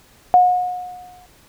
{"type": "tone with exponential decay", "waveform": "sine", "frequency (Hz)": 724, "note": "F#5", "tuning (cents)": -38, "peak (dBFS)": -6, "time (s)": [0.34, 1.26], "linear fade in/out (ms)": 0, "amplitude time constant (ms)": 200, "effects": ["pink hiss -51 dBFS RMS until 1.48 s"]}